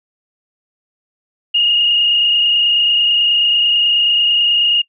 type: tone with frequency modulation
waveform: sine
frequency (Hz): 2853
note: F7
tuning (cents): +36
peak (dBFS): -10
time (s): 1.54-4.82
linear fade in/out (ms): 10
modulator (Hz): 29.2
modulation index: 1.7
effects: noise-tail reverb RT60 0.1 s tail -23 dB re dry